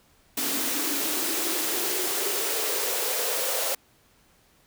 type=noise with high-pass filter sweep; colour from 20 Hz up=white; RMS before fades=-27 dBFS; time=0.37-3.75 s; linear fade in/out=5 ms; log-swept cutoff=260 to 540 Hz; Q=5.5; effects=pink hiss -61 dBFS RMS until 4.66 s